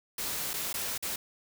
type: noise with dropouts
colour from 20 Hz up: white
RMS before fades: -34 dBFS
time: 0.18-1.16 s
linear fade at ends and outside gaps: 5 ms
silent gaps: 0.534-0.538 / 0.729-0.74 / 0.979-1.025 s
effects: none